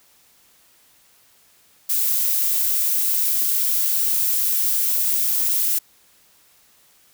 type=noise; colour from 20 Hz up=violet; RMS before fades=-20 dBFS; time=1.89-5.79 s; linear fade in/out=10 ms; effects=white hiss -56 dBFS RMS until 7.13 s